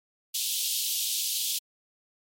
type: high-pass noise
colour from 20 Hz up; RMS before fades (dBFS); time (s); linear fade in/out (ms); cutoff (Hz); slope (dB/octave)
pink; -29; 0.34-1.59; 10; 3000; 48
effects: MP3 64 kbps